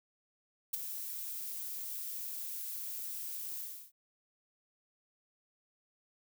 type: noise with ADSR envelope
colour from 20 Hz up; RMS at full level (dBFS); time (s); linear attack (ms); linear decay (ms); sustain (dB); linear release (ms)
violet; -31; 0.73-3.92; 11; 14; -10; 330
effects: none